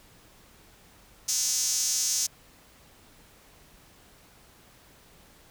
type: tone with high-pass filter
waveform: sawtooth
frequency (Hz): 254.8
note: C4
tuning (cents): -46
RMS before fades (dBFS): -27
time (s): 1.28-2.27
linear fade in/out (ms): 10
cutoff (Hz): 6100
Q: 4.1
effects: pink hiss -56 dBFS RMS until 5.5 s